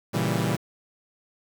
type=chord; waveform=sawtooth; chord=A# diminished seventh; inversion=none; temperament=equal; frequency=116.54 / 138.59 / 164.81 / 196 Hz; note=A#2 / C#3 / E3 / G3; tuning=0 / 0 / 0 / 0 cents; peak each=-24 / -26 / -24 / -25 dBFS; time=0.13-0.57 s; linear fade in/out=20 ms; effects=8-bit